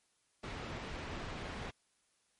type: low-pass noise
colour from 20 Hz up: pink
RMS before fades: -43 dBFS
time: 0.43-1.71 s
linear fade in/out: 10 ms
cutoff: 3200 Hz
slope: 12 dB/octave
effects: white hiss -75 dBFS RMS until 2.39 s + MP3 48 kbps